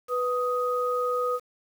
sine tone pair together, 493.9 / 1249.6 Hz, B4 / D#6, 0 / +7 cents, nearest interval octave + major third, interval 1607 cents, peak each -26 / -27 dBFS, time 0.08-1.4 s, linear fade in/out 50 ms, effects 8-bit

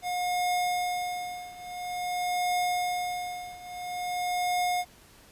square tone with tremolo, 718 Hz, F5, 48 cents sharp, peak -25 dBFS, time 0.02-4.85 s, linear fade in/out 50 ms, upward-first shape triangle, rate 0.49 Hz, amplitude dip 90%, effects pink hiss -55 dBFS RMS until 5.31 s + resampled to 32000 Hz

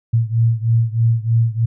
sine beating tone pair, 113.7 / 116.9 Hz, A#2 / A#2, -43 / +5 cents, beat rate 3.2 Hz, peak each -15 / -17 dBFS, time 0.13-1.66 s, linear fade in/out 10 ms, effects none

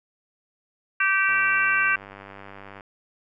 harmonic tone, 388.1 Hz, G4, 17 cents flat, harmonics 3 / 4 / 5 / 6 / 7, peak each -27 / -21 / -29 / -26 / -27 dBFS, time 1-1.96 s, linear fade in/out 5 ms
click train, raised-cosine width 0.5 ms, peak -26 dBFS, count 151, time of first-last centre 1.29-2.808 s, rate 98.8 Hz
effects none

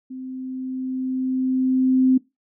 sine tone with level ramp, 259.1 Hz, C4, 17 cents flat, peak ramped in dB -31 to -12 dBFS, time 0.1-2.18 s, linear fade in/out 10 ms, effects noise-tail reverb RT60 0.2 s tail -20 dB re dry

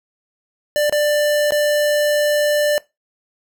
square tone with dropouts, 592 Hz, D5, 14 cents sharp, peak -15 dBFS, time 0.76-2.78 s, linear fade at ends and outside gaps 0 ms, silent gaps 0.896-0.925 / 1.507-1.521 s, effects noise-tail reverb RT60 0.2 s tail -20 dB re dry

